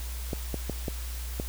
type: clicks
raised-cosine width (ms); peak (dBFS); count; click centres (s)
2; -17; 5; 0.332 / 0.543 / 0.697 / 0.882 / 1.399
effects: added 60 Hz sine -33 dBFS peak until 1.48 s + white hiss -43 dBFS RMS until 1.48 s